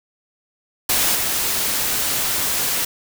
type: noise with level steps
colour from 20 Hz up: white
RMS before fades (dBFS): -18 / -21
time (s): 0.89-2.85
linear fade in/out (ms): 5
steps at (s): 1.15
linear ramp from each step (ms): 2
effects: none